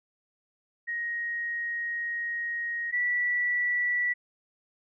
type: tone pair in turn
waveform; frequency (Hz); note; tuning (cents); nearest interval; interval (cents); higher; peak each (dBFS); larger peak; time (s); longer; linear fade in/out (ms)
sine; 1879 / 1954.9; A#6 / B6; +13 / -18; minor second; 69; second; -29 / -24; second; 0.87-2.92 / 2.92-4.14; first; 20
effects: none